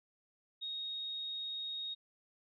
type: tone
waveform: sine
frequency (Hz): 3742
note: A#7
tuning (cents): +6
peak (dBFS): -38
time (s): 0.61-1.95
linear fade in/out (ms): 20
effects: none